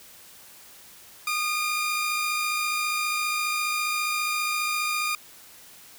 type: tone pair together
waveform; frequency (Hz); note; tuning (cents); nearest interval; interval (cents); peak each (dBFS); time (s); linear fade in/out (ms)
sawtooth; 1228.4 / 2402; D#6 / D7; -23 / +38; octave; 1161; -24; 1.27-5.15; 2
effects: white hiss -49 dBFS RMS until 5.98 s